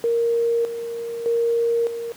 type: tone with tremolo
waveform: sine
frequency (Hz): 466.2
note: A#4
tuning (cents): 0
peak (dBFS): -17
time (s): 0.04-2.12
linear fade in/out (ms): 0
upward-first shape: square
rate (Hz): 0.82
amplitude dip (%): 65
effects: pink hiss -45 dBFS RMS until 2.16 s + high-pass 150 Hz 12 dB/octave